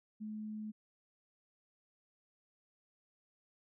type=tone; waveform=sine; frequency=214.4 Hz; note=A3; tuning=45 cents flat; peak=-40 dBFS; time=0.2-0.72 s; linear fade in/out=20 ms; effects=none